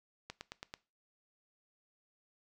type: click train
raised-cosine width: 0.2 ms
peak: -25 dBFS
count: 5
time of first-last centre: 0.3-0.739 s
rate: 9.11 Hz
effects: noise-tail reverb RT60 0.3 s tail -20 dB re dry